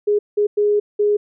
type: tone bursts at uneven times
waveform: sine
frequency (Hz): 414.8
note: G#4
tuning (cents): -2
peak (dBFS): -13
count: 4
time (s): 0.07-0.19 / 0.37-0.47 / 0.57-0.8 / 0.99-1.17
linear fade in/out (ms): 10
effects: none

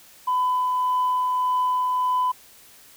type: tone with tremolo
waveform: sine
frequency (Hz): 1004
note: B5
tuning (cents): +28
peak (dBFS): -17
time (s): 0.27-2.32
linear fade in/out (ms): 10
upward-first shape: triangle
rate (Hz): 1.7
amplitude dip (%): 25
effects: tanh soft clip ceiling -16 dBFS + white hiss -50 dBFS RMS until 2.96 s

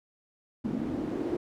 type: noise with band-pass filter sweep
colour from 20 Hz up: pink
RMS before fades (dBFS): -32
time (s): 0.64-1.37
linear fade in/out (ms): 10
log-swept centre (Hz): 230 to 360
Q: 3.6
effects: none

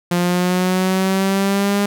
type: linear sweep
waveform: sawtooth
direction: up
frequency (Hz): 174.61 to 203.2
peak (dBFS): -11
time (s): 0.11-1.86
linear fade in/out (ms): 5
effects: none

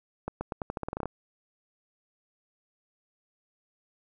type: accelerating click train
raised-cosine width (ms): 1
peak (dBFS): -18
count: 13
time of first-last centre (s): 0.28-1.057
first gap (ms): 130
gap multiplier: 0.86
effects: none

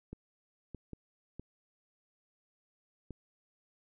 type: clicks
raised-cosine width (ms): 3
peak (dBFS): -30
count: 5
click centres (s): 0.13 / 0.747 / 0.933 / 1.396 / 3.107
effects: none

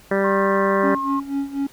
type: harmonic tone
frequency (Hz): 196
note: G3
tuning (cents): 0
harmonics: 1 / 2 / 3 / 4 / 5 / 6 / 7 / 8 / 9 / 10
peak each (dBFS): -23 / -21 / -22 / -34 / -31 / -33 / -32 / -30 / -30 / -33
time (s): 0.11-0.95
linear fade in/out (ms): 5
type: tone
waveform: sine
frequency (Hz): 1074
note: C6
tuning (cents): +45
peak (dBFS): -22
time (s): 0.24-1.2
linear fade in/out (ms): 5
type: tone with tremolo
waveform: triangle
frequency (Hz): 277.9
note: C#4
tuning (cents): +4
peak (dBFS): -17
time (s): 0.83-1.67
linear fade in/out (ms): 5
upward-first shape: sine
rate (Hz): 4.1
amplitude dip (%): 80
effects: pink hiss -49 dBFS RMS until 1.72 s

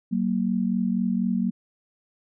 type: tone pair together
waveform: sine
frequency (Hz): 189 / 233.1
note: F#3 / A#3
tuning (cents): +37 / 0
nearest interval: major third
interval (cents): 363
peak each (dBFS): -24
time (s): 0.11-1.51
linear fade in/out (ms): 20
effects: none

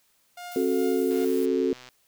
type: tone with tremolo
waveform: sawtooth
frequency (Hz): 709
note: F5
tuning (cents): +26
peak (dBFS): -32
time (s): 0.37-1.25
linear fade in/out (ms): 5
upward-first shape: triangle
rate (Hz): 2.5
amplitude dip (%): 70
type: noise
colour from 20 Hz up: blue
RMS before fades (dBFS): -43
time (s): 0.51-1.46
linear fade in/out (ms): 10
type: chord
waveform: sine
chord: F# diminished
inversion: second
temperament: equal with one note detuned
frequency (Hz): 268.1 / 370 / 440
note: C4 / F#4 / A4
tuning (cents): +42 / 0 / 0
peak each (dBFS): -26 / -25 / -26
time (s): 0.56-1.73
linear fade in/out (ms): 2
type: click train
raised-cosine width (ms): 0.2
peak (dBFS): -28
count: 99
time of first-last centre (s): 1.11-1.888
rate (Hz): 126
effects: white hiss -66 dBFS RMS until 2.07 s

